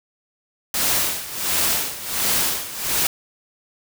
white noise with tremolo, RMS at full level -19 dBFS, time 0.74-3.07 s, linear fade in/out 2 ms, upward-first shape sine, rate 1.4 Hz, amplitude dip 80%, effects none

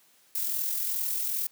violet noise with amplitude modulation, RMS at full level -28 dBFS, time 0.35-1.47 s, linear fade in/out 5 ms, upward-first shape sine, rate 42.5 Hz, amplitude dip 40%, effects white hiss -62 dBFS RMS until 1.51 s + high-pass 150 Hz 12 dB/octave

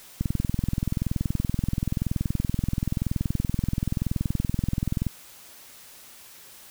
click train, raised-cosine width 5 ms, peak -12 dBFS, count 103, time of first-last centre 0.21-5.067 s, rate 21 Hz, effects white hiss -48 dBFS RMS until 6.7 s

